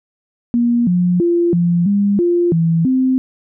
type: tone with pitch steps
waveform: sine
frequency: 238 / 178 / 344.3 / 172.8 / 201.8 / 348.1 / 165 / 259.5 Hz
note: A#3 / F3 / F4 / F3 / G#3 / F4 / E3 / C4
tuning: +36 / +33 / -25 / -18 / -49 / -6 / +2 / -14 cents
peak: -11 dBFS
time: 0.54-3.18 s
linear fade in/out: 0 ms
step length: 330 ms
effects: none